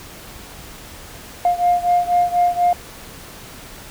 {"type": "beating tone pair", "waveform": "sine", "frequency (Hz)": [705, 709.1], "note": ["F5", "F5"], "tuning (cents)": [16, 26], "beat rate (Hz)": 4.1, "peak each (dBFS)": [-15, -17], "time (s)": [1.45, 2.73], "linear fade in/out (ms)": 2, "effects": ["tanh soft clip ceiling -8 dBFS", "pink hiss -38 dBFS RMS until 3.9 s"]}